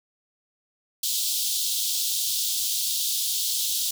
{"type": "high-pass noise", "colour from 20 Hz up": "pink", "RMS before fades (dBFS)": -26, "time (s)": [1.03, 3.91], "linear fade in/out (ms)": 5, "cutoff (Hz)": 3300, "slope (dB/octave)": 48, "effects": []}